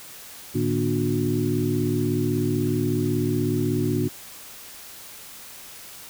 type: tone cluster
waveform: sine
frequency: 106.8 / 146.8 / 242.4 / 298.7 / 363.8 Hz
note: G#2 / D3 / B3 / D4 / F#4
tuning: +49 / 0 / -32 / +29 / -29 cents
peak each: -27 dBFS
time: 0.54-4.09 s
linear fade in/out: 20 ms
effects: white hiss -42 dBFS RMS until 6.09 s